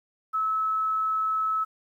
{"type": "tone", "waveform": "sine", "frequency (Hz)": 1298, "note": "E6", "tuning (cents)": -27, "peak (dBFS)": -23, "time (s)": [0.33, 1.65], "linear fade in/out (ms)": 20, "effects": ["10-bit"]}